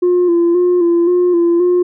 sine tone with vibrato, 349.2 Hz, F4, in tune, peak -7 dBFS, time 0.02-1.83 s, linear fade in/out 10 ms, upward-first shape square, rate 1.9 Hz, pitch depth 37 cents each way, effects tanh soft clip ceiling -7 dBFS

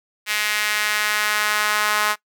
sawtooth tone with high-pass filter sweep, 210.8 Hz, G#3, 26 cents sharp, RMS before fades -21 dBFS, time 0.26-2.16 s, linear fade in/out 50 ms, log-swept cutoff 2100 to 1200 Hz, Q 1.7, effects noise-tail reverb RT60 0.1 s tail -20 dB re dry

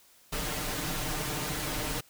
pink noise with comb filter, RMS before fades -33 dBFS, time 0.32-2.01 s, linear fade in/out 10 ms, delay 6.6 ms, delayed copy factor +0.75, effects white hiss -60 dBFS RMS until 2.09 s

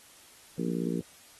harmonic tone, 58.27 Hz, A#1, in tune, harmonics 3 / 4 / 5 / 6 / 7 / 8, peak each -32 / -34 / -36 / -38 / -39 / -40 dBFS, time 0.58-1.01 s, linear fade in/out 5 ms, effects white hiss -55 dBFS RMS until 1.39 s + AAC 32 kbps

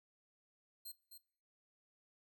5% pulse tone with echo, 4186 Hz, C8, in tune, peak -40 dBFS, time 0.85-0.92 s, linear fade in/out 10 ms, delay 260 ms, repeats 1, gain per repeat -7 dB, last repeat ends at 1.18 s, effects noise-tail reverb RT60 0.5 s tail -21 dB re dry

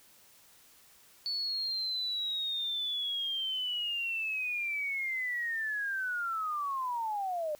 sine linear sweep, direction down, 4465 to 586 Hz, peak -31 dBFS, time 1.26-7.55 s, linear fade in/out 0 ms, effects white hiss -60 dBFS RMS until 7.59 s

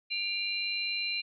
sine tone cluster, 2390 / 2789 / 4076 Hz, D7 / F7 / C8, +30 / -3 / -46 cents, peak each -34 / -37 / -33 dBFS, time 0.1-1.22 s, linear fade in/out 20 ms, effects none

